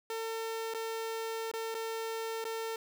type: tone with dropouts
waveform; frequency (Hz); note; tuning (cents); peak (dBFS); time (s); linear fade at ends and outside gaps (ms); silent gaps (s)
sawtooth; 450; A4; +39; -31; 0.1-2.76; 2; 0.738-0.746 / 1.515-1.537 / 1.744-1.749 / 2.442-2.451
effects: none